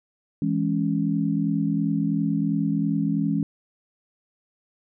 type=chord; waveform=sine; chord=C# minor; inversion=first; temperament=equal; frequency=164.81 / 207.7 / 277.2 Hz; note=E3 / G#3 / C#4; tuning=0 / 0 / 0 cents; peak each=-25 dBFS; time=0.42-3.43 s; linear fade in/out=2 ms; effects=none